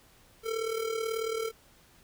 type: tone with amplitude modulation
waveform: square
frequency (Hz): 448.6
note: A4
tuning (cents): +34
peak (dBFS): -28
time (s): 0.43-1.52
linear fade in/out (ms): 50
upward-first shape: sine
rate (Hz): 38.3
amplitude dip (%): 65
effects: pink hiss -60 dBFS RMS until 2.03 s